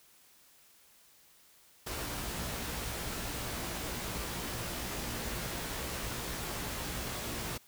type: noise with comb filter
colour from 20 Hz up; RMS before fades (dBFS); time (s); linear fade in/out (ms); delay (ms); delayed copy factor
pink; -38; 1.86-7.58; 10; 17; +0.55
effects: white hiss -62 dBFS RMS until 7.67 s